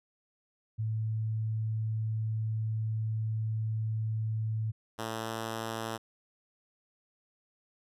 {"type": "tone pair in turn", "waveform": ["sine", "5% pulse"], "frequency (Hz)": [110, 112.44], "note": ["A2", "A2"], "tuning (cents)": [0, 38], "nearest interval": "unison", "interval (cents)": 38, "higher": "second", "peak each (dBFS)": [-29, -23], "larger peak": "second", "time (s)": [[0.78, 4.72], [4.98, 5.98]], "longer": "first", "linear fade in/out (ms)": 20, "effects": ["resampled to 32000 Hz"]}